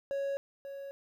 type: tone with echo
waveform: triangle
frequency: 554.4 Hz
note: C#5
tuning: in tune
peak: -29 dBFS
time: 0.11-0.37 s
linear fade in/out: 0 ms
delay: 540 ms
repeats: 1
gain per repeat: -9 dB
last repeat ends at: 0.91 s
effects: 11-bit